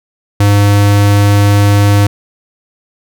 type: tone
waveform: square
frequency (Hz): 101.8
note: G#2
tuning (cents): -34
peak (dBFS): -6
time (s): 0.4-2.07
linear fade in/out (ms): 5
effects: none

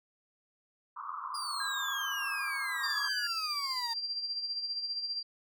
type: band-pass noise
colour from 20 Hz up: pink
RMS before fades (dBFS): -40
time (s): 0.96-3.09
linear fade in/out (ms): 10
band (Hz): 1000 to 1300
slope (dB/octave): 96
type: exponential sweep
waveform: 35% pulse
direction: down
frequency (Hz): 4921 to 907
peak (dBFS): -35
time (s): 1.34-3.94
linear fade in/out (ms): 10
type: tone with pitch glide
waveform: sine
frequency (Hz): 1618 to 1677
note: G#6 to G#6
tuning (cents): -46 to +16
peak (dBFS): -35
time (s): 1.6-3.27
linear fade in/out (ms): 2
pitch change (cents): +62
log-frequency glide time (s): 2.89-3
type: tone with tremolo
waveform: sine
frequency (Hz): 4725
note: D8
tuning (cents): +10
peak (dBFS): -31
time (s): 2.83-5.23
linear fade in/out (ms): 10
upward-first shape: sine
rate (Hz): 15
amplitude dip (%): 55
effects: none

